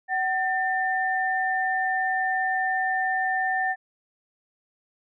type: tone pair together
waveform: sine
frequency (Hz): 755 / 1795.7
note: F#5 / A6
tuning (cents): +35 / +35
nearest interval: octave + minor third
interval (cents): 1500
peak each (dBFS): -25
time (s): 0.08-3.76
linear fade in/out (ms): 50
effects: none